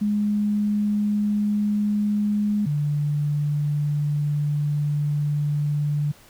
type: tone pair in turn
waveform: sine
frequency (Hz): 207.9 / 147.01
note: G#3 / D3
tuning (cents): +2 / +2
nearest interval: tritone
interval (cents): 600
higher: first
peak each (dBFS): -19 / -20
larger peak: first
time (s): 0.01-2.66 / 2.66-6.12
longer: second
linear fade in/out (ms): 10
effects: pink hiss -51 dBFS RMS until 6.29 s